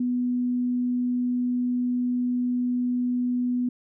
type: tone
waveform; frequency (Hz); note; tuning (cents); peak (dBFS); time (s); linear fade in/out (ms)
sine; 246.9; B3; 0; -22; 0-3.69; 5
effects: none